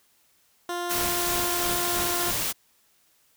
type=tone; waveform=15% pulse; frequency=350.2 Hz; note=F4; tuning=5 cents sharp; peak=-22 dBFS; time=0.69-2.31 s; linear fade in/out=2 ms
type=noise; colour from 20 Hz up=white; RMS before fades=-28 dBFS; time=0.89-2.53 s; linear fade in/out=20 ms
type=noise with tremolo; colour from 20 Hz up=pink; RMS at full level=-34 dBFS; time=0.94-2.54 s; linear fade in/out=20 ms; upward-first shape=sine; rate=3 Hz; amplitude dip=95%
effects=white hiss -64 dBFS RMS until 3.36 s